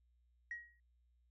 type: tone with exponential decay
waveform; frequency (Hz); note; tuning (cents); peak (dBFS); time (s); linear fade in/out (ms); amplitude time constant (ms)
sine; 1897; A#6; +30; -38; 0.51-0.8; 2; 61
effects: tanh soft clip ceiling -35 dBFS + added 60 Hz sine -70 dBFS peak until 1.3 s